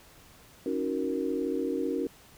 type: chord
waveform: sine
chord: D# minor seventh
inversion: third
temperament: equal with one note detuned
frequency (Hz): 277.2 / 315.5 / 370 / 466.2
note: C#4 / D#4 / F#4 / A#4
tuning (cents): 0 / +24 / 0 / 0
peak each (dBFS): -32 / -34 / -33 / -33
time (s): 0.66-2.07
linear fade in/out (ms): 2
effects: pink hiss -55 dBFS RMS until 2.37 s